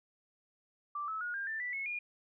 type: tone with pitch steps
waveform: sine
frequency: 1172 / 1300.4 / 1442.9 / 1601 / 1776.4 / 1971.1 / 2187 / 2427 Hz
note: D6 / E6 / F#6 / G6 / A6 / B6 / C#7 / D#7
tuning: -4 / -24 / -44 / +36 / +16 / -4 / -24 / -44 cents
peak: -35 dBFS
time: 0.95-1.99 s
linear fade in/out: 5 ms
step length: 130 ms
effects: none